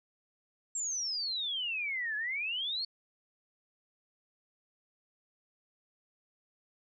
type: exponential two-way sweep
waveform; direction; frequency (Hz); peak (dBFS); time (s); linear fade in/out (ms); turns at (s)
sine; down then up; 7570 to 1676 to 4461; -32; 0.75-2.85; 5; 2.16
effects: none